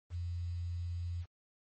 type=tone with quantisation; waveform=sine; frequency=86.8 Hz; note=F2; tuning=10 cents flat; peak=-35 dBFS; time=0.1-1.26 s; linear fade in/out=50 ms; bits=10; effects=MP3 32 kbps